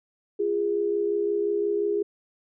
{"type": "tone pair together", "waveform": "sine", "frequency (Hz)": [344.7, 410.4], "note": ["F4", "G#4"], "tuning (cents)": [-23, -21], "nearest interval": "minor third", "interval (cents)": 302, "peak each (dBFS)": [-29, -23], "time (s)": [0.39, 2.03], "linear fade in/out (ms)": 10, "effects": []}